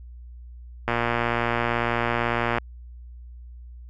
click train, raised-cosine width 0.5 ms, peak -8 dBFS, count 202, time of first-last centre 0.88-2.583 s, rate 118 Hz, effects added 60 Hz sine -39 dBFS peak until 3.89 s

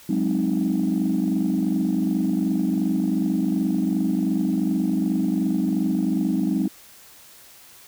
sine chord, Ab dominant seventh, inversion third, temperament equal, 185 / 207.7 / 261.6 / 311.1 Hz, Gb3 / Ab3 / C4 / Eb4, 0 / 0 / 0 / 0 cents, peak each -24 dBFS, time 0.09-6.68 s, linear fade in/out 5 ms, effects tanh soft clip ceiling -13 dBFS + white hiss -48 dBFS RMS until 7.87 s

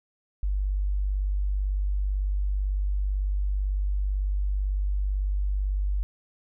sine tone, 49 Hz, G1, in tune, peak -23 dBFS, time 0.43-6.03 s, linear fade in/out 0 ms, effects none

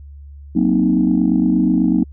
sine chord, C half-diminished seventh, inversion second, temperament equal, 185 / 233.1 / 261.6 / 311.1 Hz, Gb3 / Bb3 / C4 / Eb4, 0 / 0 / 0 / 0 cents, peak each -17 dBFS, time 0.55-2.04 s, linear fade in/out 10 ms, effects tanh soft clip ceiling -4 dBFS + added 71 Hz sine -34 dBFS peak until 2.12 s

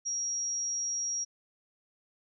sine tone, 5660 Hz, F8, 22 cents sharp, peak -30 dBFS, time 0.05-1.25 s, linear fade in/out 20 ms, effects none

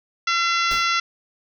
harmonic tone, 680 Hz, F5, 46 cents flat, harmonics 2 / 3 / 4 / 5 / 6 / 7 / 8 / 9, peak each -21 / -25 / -27 / -29 / -31 / -32 / -33 / -34 dBFS, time 0.27-1 s, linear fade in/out 5 ms
pink noise with exponential decay, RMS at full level -31 dBFS, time 0.71-0.97 s, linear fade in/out 1 ms, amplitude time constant 56 ms
effects none

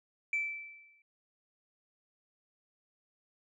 sine tone with exponential decay, 2325 Hz, D7, 18 cents flat, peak -26 dBFS, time 0.33-1.02 s, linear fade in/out 2 ms, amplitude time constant 150 ms, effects tanh soft clip ceiling -25 dBFS

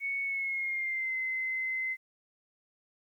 sine tone with pitch glide, 2217 to 2057 Hz, C#7 to C7, 0 to -30 cents, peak -30 dBFS, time 0-1.97 s, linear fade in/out 50 ms, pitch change -130 cents, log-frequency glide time 0.23-1.16 s, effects 11-bit

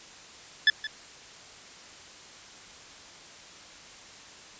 25% pulse tone with echo, 1734 Hz, A6, 26 cents flat, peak -12 dBFS, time 0.67-0.7 s, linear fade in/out 2 ms, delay 170 ms, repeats 1, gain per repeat -15 dB, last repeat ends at 0.87 s, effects white hiss -48 dBFS RMS until 4.59 s + resampled to 16000 Hz

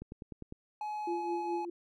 click train, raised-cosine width 3 ms, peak -30 dBFS, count 6, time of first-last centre 0.02-0.524 s, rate 9.92 Hz
triangle tone, 846 Hz, G#5, 32 cents sharp, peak -33 dBFS, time 0.81-1.65 s, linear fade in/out 2 ms
sine tone with tremolo, 345.4 Hz, F4, 19 cents flat, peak -31 dBFS, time 1.07-1.7 s, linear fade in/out 5 ms, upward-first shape triangle, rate 4.8 Hz, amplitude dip 70%
effects none

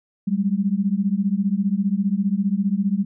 sine beating tone pair, 190.8 / 205.8 Hz, G3 / G#3, -47 / -16 cents, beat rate 15 Hz, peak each -21 dBFS, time 0.27-3.05 s, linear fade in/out 10 ms, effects none

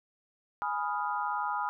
sine chord, F half-diminished seventh, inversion first, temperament equal, 830.6 / 987.8 / 1244.5 / 1396.9 Hz, Ab5 / Cb6 / Eb6 / F6, 0 / 0 / 0 / 0 cents, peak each -34 / -34 / -35 / -38 dBFS, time 0.62-1.69 s, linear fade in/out 0 ms, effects none

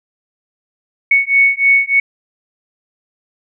sine beating tone pair, 2217 / 2220.3 Hz, C#7 / C#7, 0 / +2 cents, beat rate 3.3 Hz, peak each -12 dBFS, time 1.11-2 s, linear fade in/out 5 ms, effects none

